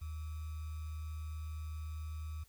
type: tone with sample-and-hold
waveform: sine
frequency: 77.78 Hz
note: D#2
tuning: in tune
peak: -39 dBFS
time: 0.01-2.44 s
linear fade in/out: 10 ms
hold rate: 1225 Hz
effects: added 50 Hz sine -68 dBFS peak until 2.48 s + white hiss -68 dBFS RMS until 2.48 s